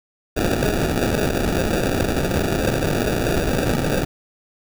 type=noise with sample-and-hold; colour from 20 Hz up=blue; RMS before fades=-20 dBFS; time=0.36-4.05 s; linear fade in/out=10 ms; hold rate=1050 Hz; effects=none